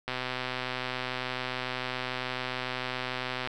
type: click train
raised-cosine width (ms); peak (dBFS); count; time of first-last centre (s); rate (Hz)
0.3; -16; 432; 0.08-3.474; 127
effects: none